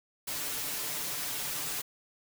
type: noise with comb filter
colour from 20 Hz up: white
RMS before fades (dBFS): -35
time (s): 0.27-1.82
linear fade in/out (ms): 10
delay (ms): 6.8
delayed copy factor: +0.75
effects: none